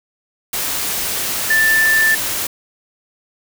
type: tone in noise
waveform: sine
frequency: 1768 Hz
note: A6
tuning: 8 cents sharp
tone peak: -11 dBFS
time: 1.5-2.15 s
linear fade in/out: 5 ms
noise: white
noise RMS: -21 dBFS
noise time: 0.53-2.47 s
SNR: +7 dB
effects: none